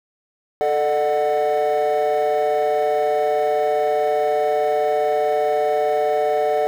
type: chord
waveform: triangle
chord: D major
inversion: second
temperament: equal with one note detuned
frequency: 440 / 602.4 / 740 Hz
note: A4 / D5 / F#5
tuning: 0 / +44 / 0 cents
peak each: -18 dBFS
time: 0.61-6.67 s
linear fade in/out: 0 ms
effects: tanh soft clip ceiling -10 dBFS + 8-bit